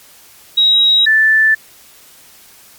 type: tone pair in turn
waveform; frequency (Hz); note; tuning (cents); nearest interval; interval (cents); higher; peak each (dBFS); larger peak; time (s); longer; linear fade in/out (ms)
sine; 3826 / 1759.3; A#7 / A6; +44 / -1; octave + minor second; 1345; first; -7; neither; 0.57-1.06 / 1.06-1.55; neither; 10
effects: white hiss -43 dBFS RMS until 2.78 s + MP3 96 kbps